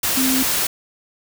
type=tone in noise; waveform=sine; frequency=261.6 Hz; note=C4; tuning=in tune; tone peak=-18 dBFS; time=0.17-0.43 s; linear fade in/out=5 ms; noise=white; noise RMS=-20 dBFS; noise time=0.03-0.67 s; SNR=-1 dB; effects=none